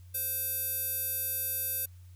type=tone with band-pass filter; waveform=square; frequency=520 Hz; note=C5; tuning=11 cents flat; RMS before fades=-33 dBFS; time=0.14-1.86 s; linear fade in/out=10 ms; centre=12000 Hz; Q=6.8; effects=added 90 Hz sine -48 dBFS peak until 2.15 s + white hiss -67 dBFS RMS until 2.15 s